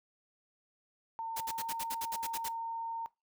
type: tone with pitch glide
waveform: sine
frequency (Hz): 906 to 914.9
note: A#5 to A#5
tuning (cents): -50 to -33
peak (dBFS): -35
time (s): 1.19-3.06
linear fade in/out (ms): 0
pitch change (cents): +17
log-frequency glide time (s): 1.45-1.71
type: noise bursts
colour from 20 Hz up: white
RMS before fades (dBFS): -39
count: 11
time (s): 1.36-2.488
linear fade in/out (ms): 10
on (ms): 48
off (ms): 60
effects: noise-tail reverb RT60 0.2 s tail -20 dB re dry